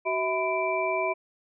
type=tone cluster; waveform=sine; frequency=377.4 / 649 / 1001 / 2340 Hz; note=F#4 / E5 / B5 / D7; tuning=+34 / -27 / +23 / -7 cents; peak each=-31 / -28 / -30 / -31 dBFS; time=0.05-1.14 s; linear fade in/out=20 ms; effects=none